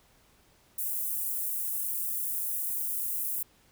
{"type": "high-pass noise", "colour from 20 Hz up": "white", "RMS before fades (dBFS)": -32, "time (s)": [0.78, 3.43], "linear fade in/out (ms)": 5, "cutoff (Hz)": 10000, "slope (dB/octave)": 24, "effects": ["pink hiss -63 dBFS RMS until 3.71 s"]}